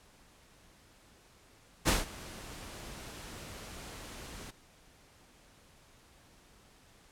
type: noise with ADSR envelope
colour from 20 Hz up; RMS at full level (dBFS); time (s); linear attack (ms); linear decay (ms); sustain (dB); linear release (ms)
pink; -25; 1.85-4.51; 30; 170; -21; 10
effects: pink hiss -61 dBFS RMS until 7.11 s + low-pass 11000 Hz 12 dB/octave